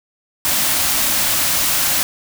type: band-stop noise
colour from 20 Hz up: white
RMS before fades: -17 dBFS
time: 0.45-2.03 s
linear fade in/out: 0 ms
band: 360 to 510 Hz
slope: 96 dB/octave
effects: none